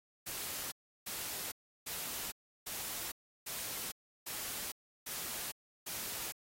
white noise bursts, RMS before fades -41 dBFS, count 8, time 0.26-6.32 s, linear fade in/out 10 ms, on 460 ms, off 340 ms, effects AAC 48 kbps

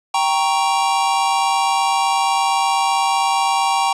square chord, G diminished, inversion none, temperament equal, 784 / 932.3 / 1108.7 Hz, G5 / Bb5 / Db6, 0 / 0 / 0 cents, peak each -19 / -20 / -23 dBFS, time 0.14-3.93 s, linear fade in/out 5 ms, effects resampled to 22050 Hz + 8-bit

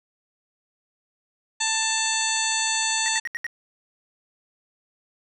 harmonic tone, 887 Hz, A5, 14 cents sharp, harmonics 1 / 2 / 3 / 4 / 5 / 7 / 8 / 9, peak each -30 / -30 / -30 / -30 / -30 / -30 / -30 / -30 dBFS, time 1.6-3.2 s, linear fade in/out 10 ms
triangle tone bursts, 1883 Hz, A#6, 17 cents sharp, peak -24 dBFS, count 5, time 3.06-3.466 s, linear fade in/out 0 ms, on 22 ms, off 74 ms
effects none

